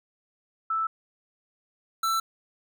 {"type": "tone pair in turn", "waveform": ["sine", "square"], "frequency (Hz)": [1318.5, 1332.3], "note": ["E6", "E6"], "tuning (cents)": [0, 18], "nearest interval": "unison", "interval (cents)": 18, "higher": "second", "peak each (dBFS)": -24, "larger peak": "neither", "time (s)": [[0.7, 0.87], [2.03, 2.2]], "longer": "neither", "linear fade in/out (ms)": 5, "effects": []}